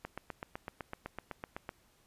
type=click train; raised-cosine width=0.5 ms; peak=-24 dBFS; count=14; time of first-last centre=0.05-1.691 s; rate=7.92 Hz; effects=pink hiss -68 dBFS RMS until 2.06 s + resampled to 32000 Hz